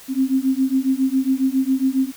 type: beating tone pair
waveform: sine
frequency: 261.1 / 268.4 Hz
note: C4 / C4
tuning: -3 / +44 cents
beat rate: 7.3 Hz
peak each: -19 dBFS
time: 0.08-2.12 s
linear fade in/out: 50 ms
effects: white hiss -43 dBFS RMS until 2.16 s